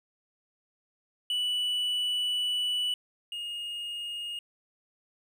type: tone pair in turn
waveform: triangle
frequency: 2960 / 2854 Hz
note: F#7 / F7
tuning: 0 / +37 cents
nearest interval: minor second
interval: 63 cents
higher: first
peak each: -25 / -32 dBFS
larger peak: first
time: 1.3-2.94 / 3.32-4.39 s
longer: first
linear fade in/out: 2 ms
effects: none